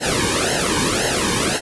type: noise with flanger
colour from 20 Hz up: pink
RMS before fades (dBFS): -19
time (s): 0-1.61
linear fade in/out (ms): 50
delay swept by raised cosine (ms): 0.84 to 1.52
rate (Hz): 1.9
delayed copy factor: -0.9
effects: resampled to 24000 Hz